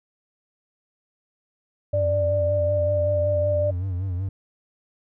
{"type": "tone with pitch glide", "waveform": "sine", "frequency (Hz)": [588, 592.8], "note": ["D5", "D5"], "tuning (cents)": [2, 16], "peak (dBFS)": -20, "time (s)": [1.93, 3.71], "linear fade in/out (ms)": 10, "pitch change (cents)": 14, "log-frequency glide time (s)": [2.3, 2.78]}
{"type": "tone with vibrato", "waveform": "triangle", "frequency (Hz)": 92.5, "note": "F#2", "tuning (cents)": 0, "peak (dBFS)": -22, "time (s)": [1.93, 4.29], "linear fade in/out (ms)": 5, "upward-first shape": "sine", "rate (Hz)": 5.3, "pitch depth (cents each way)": 93}
{"effects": []}